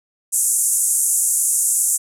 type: band-pass noise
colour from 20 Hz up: white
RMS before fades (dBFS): -18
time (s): 0.32-1.98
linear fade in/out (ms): 20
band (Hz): 7000 to 11000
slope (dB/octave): 48
effects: none